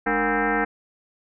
sine tone with frequency modulation, 554.4 Hz, C#5, in tune, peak -19 dBFS, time 0.06-0.65 s, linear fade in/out 10 ms, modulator 255 Hz, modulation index 5.4, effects none

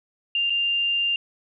sine tone with dropouts, 2794 Hz, F7, in tune, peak -20 dBFS, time 0.35-1.16 s, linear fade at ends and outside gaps 2 ms, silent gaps 0.498-0.503 s, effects none

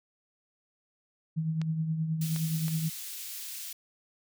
sine tone with tremolo, 159.7 Hz, D#3, 45 cents sharp, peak -25 dBFS, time 1.36-2.9 s, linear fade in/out 20 ms, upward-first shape triangle, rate 9.5 Hz, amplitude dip 55%
clicks, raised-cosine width 0.2 ms, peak -23 dBFS, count 3, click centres 1.616 / 2.362 / 2.682 s
white high-pass noise, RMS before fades -40 dBFS, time 2.21-3.73 s, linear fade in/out 5 ms, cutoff 2800 Hz, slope 12 dB/octave
effects none

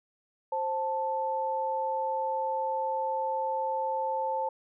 sine tone pair together, 528 / 880 Hz, C5 / A5, +16 / 0 cents, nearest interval major sixth, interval 884 cents, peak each -32 / -29 dBFS, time 0.52-4.49 s, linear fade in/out 5 ms, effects none

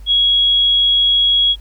sine tone, 3322 Hz, G#7, in tune, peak -10 dBFS, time 0.06-1.56 s, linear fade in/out 50 ms, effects added 50 Hz sine -32 dBFS peak until 1.6 s + pink hiss -52 dBFS RMS until 1.6 s

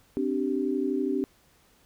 sine chord, C suspended second, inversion none, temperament equal with one note detuned, 261.6 / 293.7 / 387 Hz, C4 / D4 / G4, 0 / 0 / -22 cents, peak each -29 dBFS, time 0.17-1.24 s, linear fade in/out 0 ms, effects pink hiss -62 dBFS RMS until 1.85 s

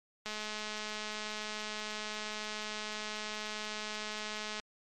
click train, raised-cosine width 0.2 ms, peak -22 dBFS, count 925, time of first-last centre 0.26-4.598 s, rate 213 Hz, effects MP3 64 kbps

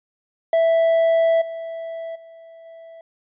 triangle tone with level steps, 659.3 Hz, E5, in tune, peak -12 / -26 / -39 / -37 dBFS, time 0.53-3.01 s, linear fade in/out 2 ms, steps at 1.41 / 2.15 / 2.65 s, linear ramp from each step 10 ms, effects resampled to 8000 Hz

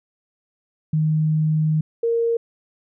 sine tone pair in turn, 155.56 / 463.7 Hz, D#3 / A#4, 0 / -9 cents, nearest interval octave + perfect fifth, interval 1891 cents, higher second, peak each -16 / -17 dBFS, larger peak first, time 0.93-1.81 / 2.03-2.37 s, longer first, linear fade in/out 5 ms, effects none

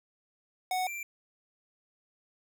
square tone pair in turn, 740 / 2355 Hz, F#5 / D7, 0 / +4 cents, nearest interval octave + minor sixth, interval 2004 cents, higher second, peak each -29 / -37 dBFS, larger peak first, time 0.71-0.87 / 0.87-1.03 s, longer neither, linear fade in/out 2 ms, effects none

